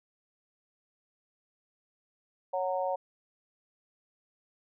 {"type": "harmonic tone", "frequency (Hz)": 184.6, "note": "F#3", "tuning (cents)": -4, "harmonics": [3, 4, 5], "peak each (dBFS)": [-31, -33, -35], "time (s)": [2.53, 2.96], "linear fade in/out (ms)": 10, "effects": []}